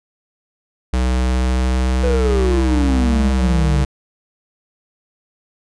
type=tone with pitch glide; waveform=square; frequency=63 to 64.81 Hz; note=B1 to C2; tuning=+35 to -16 cents; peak=-15 dBFS; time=0.93-3.85 s; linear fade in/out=5 ms; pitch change=+49 cents; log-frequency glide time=1.17-3.02 s
type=exponential sweep; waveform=triangle; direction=down; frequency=508 to 137 Hz; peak=-15 dBFS; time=2.03-3.84 s; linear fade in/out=10 ms
effects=resampled to 22050 Hz